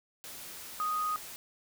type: tone in noise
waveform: sine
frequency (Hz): 1244.5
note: D#6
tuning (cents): 0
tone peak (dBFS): -29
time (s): 0.8-1.16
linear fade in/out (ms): 0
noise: white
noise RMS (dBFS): -45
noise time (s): 0.24-1.36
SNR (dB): +13
effects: none